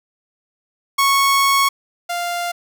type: tone pair in turn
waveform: sawtooth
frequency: 1104 / 697.4 Hz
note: C#6 / F5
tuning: -7 / -3 cents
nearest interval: minor sixth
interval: 796 cents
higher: first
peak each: -9 / -17 dBFS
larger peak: first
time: 0.98-1.69 / 2.09-2.52 s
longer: first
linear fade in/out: 10 ms
effects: none